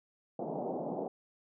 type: band-pass noise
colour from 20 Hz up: white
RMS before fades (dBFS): -37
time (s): 0.39-1.08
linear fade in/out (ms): 5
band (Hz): 150 to 790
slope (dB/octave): 48
effects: none